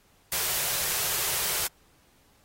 white band-stop noise, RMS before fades -28 dBFS, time 0.32-1.67 s, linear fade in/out 2 ms, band 180 to 350 Hz, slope 48 dB/octave, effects pink hiss -63 dBFS RMS until 2.44 s + AAC 48 kbps

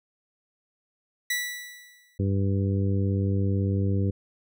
sawtooth tone with exponential decay, 1960 Hz, B6, 14 cents flat, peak -20 dBFS, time 1.3-2.18 s, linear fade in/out 5 ms, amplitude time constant 190 ms
harmonic tone, 98 Hz, G2, in tune, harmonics 1 / 2 / 3 / 4 / 5, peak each -23 / -29 / -33 / -35 / -37 dBFS, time 2.19-4.11 s, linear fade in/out 10 ms
effects none

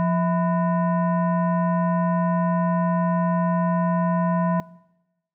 sine tone with frequency modulation, 174.61 Hz, F3, in tune, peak -18 dBFS, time 0-4.6 s, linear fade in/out 0 ms, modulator 826 Hz, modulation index 0.77, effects noise-tail reverb RT60 1.0 s tail -22 dB re dry

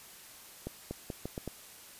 accelerating click train, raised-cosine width 2 ms, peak -23 dBFS, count 6, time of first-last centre 0.67-1.477 s, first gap 240 ms, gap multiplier 0.8, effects white hiss -52 dBFS RMS until 1.99 s + resampled to 32000 Hz

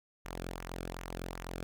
sawtooth tone with flanger, 43.94 Hz, F1, 11 cents sharp, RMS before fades -42 dBFS, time 0.25-1.63 s, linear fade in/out 0 ms, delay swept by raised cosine 0.22 to 1.06 ms, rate 2.6 Hz, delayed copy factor -0.65, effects none

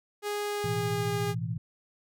sawtooth tone with pitch glide, 413.3 to 407.8 Hz, G#4 to G#4, -8 to -32 cents, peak -26 dBFS, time 0.22-1.35 s, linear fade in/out 50 ms, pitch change -24 cents, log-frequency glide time 0.45-1.12 s
sine chord, A suspended second, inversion none, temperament just, 110 / 123.75 / 165 Hz, A2 / B2 / E3, 0 / +4 / +2 cents, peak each -34 dBFS, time 0.64-1.58 s, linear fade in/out 5 ms
effects none

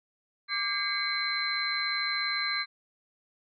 sine tone cluster, 1177 / 1613 / 2065 / 2222 / 4083 Hz, D6 / G6 / C7 / C#7 / C8, +3 / +49 / -23 / +4 / -43 cents, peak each -36 / -34 / -35 / -36 / -31 dBFS, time 0.48-2.66 s, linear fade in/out 50 ms, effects none

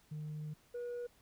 sine tone pair in turn, 152.2 / 483.2 Hz, D#3 / B4, -38 / -38 cents, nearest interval octave + minor sixth, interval 2000 cents, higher second, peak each -38 / -36 dBFS, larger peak second, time 0.11-0.54 / 0.74-1.07 s, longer first, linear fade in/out 10 ms, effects tanh soft clip ceiling -38 dBFS + pink hiss -68 dBFS RMS until 1.21 s

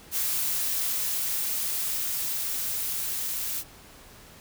blue noise with level ramp, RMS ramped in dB -27 to -31 dBFS, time 0.11-3.64 s, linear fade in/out 50 ms, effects pink hiss -50 dBFS RMS until 4.4 s

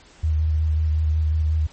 sine tone with vibrato, 78 Hz, D#2, 5 cents sharp, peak -17 dBFS, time 0.23-1.67 s, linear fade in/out 10 ms, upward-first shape square, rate 5.5 Hz, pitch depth 18 cents each way, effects pink hiss -50 dBFS RMS until 1.72 s + MP3 32 kbps

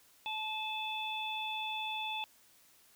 harmonic tone, 868 Hz, A5, 24 cents flat, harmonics 1 / 3 / 4, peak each -39 / -40 / -40 dBFS, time 0.26-2.24 s, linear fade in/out 0 ms, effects white hiss -64 dBFS RMS until 2.95 s

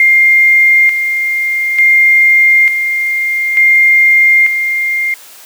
sine tone with tremolo, 2113 Hz, C7, 16 cents sharp, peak -4 dBFS, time 0-5.14 s, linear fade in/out 2 ms, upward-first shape square, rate 0.56 Hz, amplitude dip 55%, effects white hiss -36 dBFS RMS until 5.45 s + high-pass 400 Hz 12 dB/octave

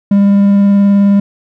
triangle tone with vibrato, 200.3 Hz, G3, 38 cents sharp, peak -3 dBFS, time 0.11-1.2 s, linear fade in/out 5 ms, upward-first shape square, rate 19 Hz, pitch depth 8 cents each way, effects none

